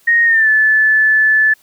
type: tone with pitch glide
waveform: sine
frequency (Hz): 1864.7 to 1739.8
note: A#6 to A6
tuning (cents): 0 to -20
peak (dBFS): -8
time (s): 0.07-1.54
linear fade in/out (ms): 10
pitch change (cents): -120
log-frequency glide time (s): 0.25-0.49
effects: white hiss -52 dBFS RMS until 1.62 s